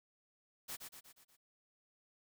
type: noise with echo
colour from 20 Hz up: white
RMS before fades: -44 dBFS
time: 0.68-0.77 s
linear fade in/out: 20 ms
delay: 120 ms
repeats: 5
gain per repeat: -5 dB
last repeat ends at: 1.37 s
effects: none